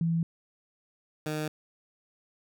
sine / 15% pulse tone pair in turn, 166 / 153.52 Hz, E3 / D#3, +12 / -23 cents, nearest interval minor second, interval 135 cents, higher first, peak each -24 dBFS, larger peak neither, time 0.01-0.23 / 1.26-1.48 s, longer neither, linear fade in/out 2 ms, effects none

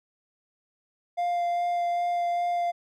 triangle tone with vibrato, 698.5 Hz, F5, in tune, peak -22 dBFS, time 1.17-2.72 s, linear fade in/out 20 ms, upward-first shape sine, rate 2.5 Hz, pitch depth 9 cents each way, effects none

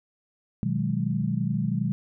sine chord, G# minor seventh, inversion first, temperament equal, 123.47 / 155.56 / 185 / 207.7 Hz, B2 / D#3 / F#3 / G#3, 0 / 0 / 0 / 0 cents, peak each -29 dBFS, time 0.63-1.92 s, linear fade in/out 0 ms, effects none

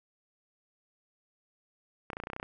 clicks, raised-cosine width 0.5 ms, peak -22 dBFS, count 11, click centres 2.102 / 2.132 / 2.169 / 2.201 / 2.237 / 2.271 / 2.301 / 2.333 / 2.364 / 2.399 / 2.429 s, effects none

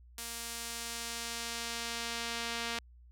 sawtooth tone with band-pass filter sweep, 233.1 Hz, A#3, in tune, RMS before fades -39 dBFS, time 0.18-2.79 s, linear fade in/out 2 ms, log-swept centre 10000 to 3500 Hz, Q 0.71, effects added 60 Hz sine -54 dBFS peak until 3.11 s

